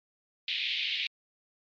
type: band-pass noise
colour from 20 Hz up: white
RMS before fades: -32 dBFS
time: 0.48-1.07 s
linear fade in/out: 2 ms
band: 2200 to 3900 Hz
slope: 48 dB/octave
effects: MP3 48 kbps